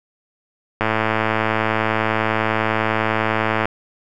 click train, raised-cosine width 0.5 ms, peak -3 dBFS, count 314, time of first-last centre 0.81-3.655 s, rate 110 Hz, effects none

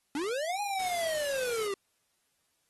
square linear two-way sweep, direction up then down, 270 to 830.6 to 385.7 Hz, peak -31 dBFS, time 0.15-1.74 s, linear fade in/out 2 ms, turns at 0.61 s
white noise, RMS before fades -41 dBFS, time 0.79-1.67 s, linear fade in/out 5 ms
effects white hiss -75 dBFS RMS until 2.69 s + AAC 32 kbps

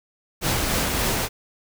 pink noise with tremolo, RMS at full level -22 dBFS, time 0.41-1.29 s, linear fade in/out 50 ms, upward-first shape sine, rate 3.5 Hz, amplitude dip 25%, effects none

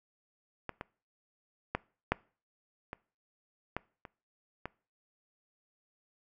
clicks, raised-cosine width 0.5 ms, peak -21 / -23 / -15 / -11 / -24 / -18 / -30 / -22 dBFS, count 8, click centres 0.693 / 0.811 / 1.75 / 2.12 / 2.931 / 3.766 / 4.052 / 4.656 s, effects noise-tail reverb RT60 0.4 s tail -23 dB re dry

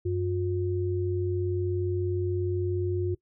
sine tone pair together, 94.8 / 357.9 Hz, F#2 / F4, +43 / +42 cents, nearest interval octave + major seventh, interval 2299 cents, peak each -28 dBFS, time 0.05-3.15 s, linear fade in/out 10 ms, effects noise-tail reverb RT60 0.1 s tail -20 dB re dry

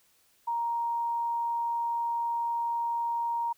sine tone, 936 Hz, A#5, 7 cents sharp, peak -27 dBFS, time 0.47-3.53 s, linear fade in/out 10 ms, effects white hiss -66 dBFS RMS until 3.57 s

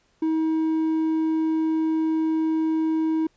sine tone with hard clipping, 318.6 Hz, D#4, 41 cents sharp, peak -21 dBFS, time 0.22-3.27 s, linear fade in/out 5 ms, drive 3 dB, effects pink hiss -65 dBFS RMS until 3.36 s + resampled to 16000 Hz

